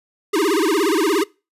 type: tone with vibrato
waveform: square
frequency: 358.8 Hz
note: F4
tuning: 47 cents sharp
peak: -16 dBFS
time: 0.33-1.24 s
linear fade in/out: 10 ms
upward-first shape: sine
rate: 17 Hz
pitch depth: 280 cents each way
effects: noise-tail reverb RT60 0.3 s tail -24 dB re dry + resampled to 32000 Hz